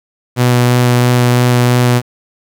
sawtooth tone with vibrato, 123 Hz, B2, 7 cents flat, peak -4 dBFS, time 0.36-2.02 s, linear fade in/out 50 ms, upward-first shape sine, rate 3 Hz, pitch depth 9 cents each way, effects 7-bit

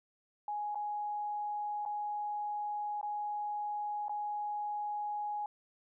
sine tone with dropouts, 833 Hz, G#5, 5 cents sharp, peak -34 dBFS, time 0.48-5.46 s, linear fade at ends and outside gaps 2 ms, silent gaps 0.747-0.755 / 1.852-1.86 / 3.013-3.029 / 4.083-4.094 s, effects none

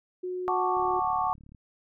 sine tone, 364.4 Hz, F#4, 26 cents flat, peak -30 dBFS, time 0.23-1 s, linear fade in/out 10 ms
sine chord, D major seventh, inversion first, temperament equal, 740 / 880 / 1108.7 / 1174.7 Hz, F#5 / A5 / C#6 / D6, 0 / 0 / 0 / 0 cents, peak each -29 / -30 / -29 / -33 dBFS, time 0.48-1.33 s, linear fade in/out 0 ms
click train, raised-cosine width 5 ms, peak -39 dBFS, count 29, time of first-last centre 0.77-1.548 s, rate 36 Hz
effects none

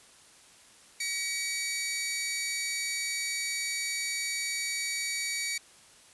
15% pulse tone pair together, 1908.8 / 2270 Hz, A#6 / C#7, +41 / +41 cents, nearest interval minor third, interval 300 cents, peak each -33 / -24 dBFS, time 1-5.58 s, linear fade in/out 5 ms, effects white hiss -56 dBFS RMS until 6.13 s + resampled to 24000 Hz

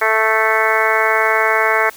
harmonic tone, 220 Hz, A3, in tune, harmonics 2 / 3 / 4 / 5 / 6 / 7 / 8 / 9 / 10, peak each -21 / -21 / -21 / -21 / -21 / -21 / -21 / -21 / -21 dBFS, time 0.01-1.9 s, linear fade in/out 10 ms, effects white hiss -40 dBFS RMS until 1.96 s

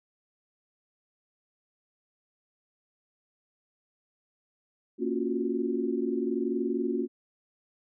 sine chord, Gb major seventh, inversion first, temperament equal, 233.1 / 277.2 / 349.2 / 370 Hz, Bb3 / Db4 / F4 / Gb4, 0 / 0 / 0 / 0 cents, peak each -32 dBFS, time 4.98-7.08 s, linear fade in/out 50 ms, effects none

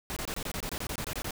pink noise bursts, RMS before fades -35 dBFS, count 14, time 0.1-1.308 s, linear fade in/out 0 ms, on 64 ms, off 24 ms, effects none

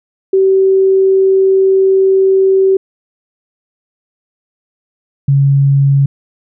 sine tone pair in turn, 383.7 / 138.91 Hz, G4 / C#3, -37 / +4 cents, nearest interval octave + tritone, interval 1759 cents, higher first, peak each -6 dBFS, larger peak neither, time 0.33-2.77 / 5.28-6.06 s, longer first, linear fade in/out 5 ms, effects none

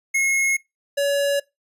square tone pair in turn, 2166 / 565.8 Hz, C#7 / C#5, -41 / +35 cents, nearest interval octave + major seventh, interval 2324 cents, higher first, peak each -18 / -19 dBFS, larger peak first, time 0.14-0.57 / 0.97-1.4 s, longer neither, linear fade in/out 10 ms, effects noise-tail reverb RT60 0.2 s tail -22 dB re dry + resampled to 32000 Hz

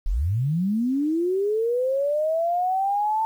sine linear sweep, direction up, 30.87 to 893 Hz, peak -20 dBFS, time 0.06-3.25 s, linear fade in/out 0 ms, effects 9-bit

